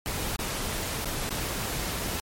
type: noise with dropouts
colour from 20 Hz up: pink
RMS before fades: -31 dBFS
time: 0.06-2.2 s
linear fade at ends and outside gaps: 0 ms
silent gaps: 0.361-0.39 / 1.046-1.056 / 1.293-1.307 s
effects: MP3 64 kbps